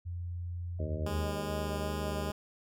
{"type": "tone with pitch glide", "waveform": "sine", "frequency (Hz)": [87.31, 78.69], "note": ["F2", "D#2"], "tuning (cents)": [0, 20], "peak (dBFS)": -35, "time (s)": [0.05, 1.5], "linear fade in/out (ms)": 20, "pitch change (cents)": -180, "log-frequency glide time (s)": [1.01, 1.29]}
{"type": "harmonic tone", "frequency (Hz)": 77.4, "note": "D#2", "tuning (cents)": -9, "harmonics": [1, 2, 3, 4, 5, 6, 7, 8], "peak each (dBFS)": [-37, -41, -45, -45, -45, -48, -46, -43], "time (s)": [0.79, 2.31], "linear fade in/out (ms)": 5}
{"type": "tone with vibrato", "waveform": "10% pulse", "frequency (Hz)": 204.3, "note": "G#3", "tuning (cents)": -28, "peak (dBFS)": -28, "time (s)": [1.06, 2.32], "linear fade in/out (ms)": 5, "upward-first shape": "sine", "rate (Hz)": 2.5, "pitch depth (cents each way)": 11}
{"effects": []}